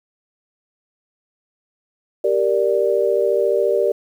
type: chord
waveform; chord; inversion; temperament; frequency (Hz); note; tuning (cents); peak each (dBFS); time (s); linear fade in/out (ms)
sine; G minor; none; equal; 392 / 466.2 / 587.3; G4 / Bb4 / D5; 0 / 0 / 0; -19; 2.24-3.92; 5
effects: 8-bit